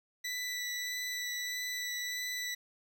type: tone with vibrato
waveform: 20% pulse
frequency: 1975.5 Hz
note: B6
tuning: in tune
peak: -30 dBFS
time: 0.24-2.55 s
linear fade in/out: 10 ms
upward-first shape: sine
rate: 1.6 Hz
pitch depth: 10 cents each way
effects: 11-bit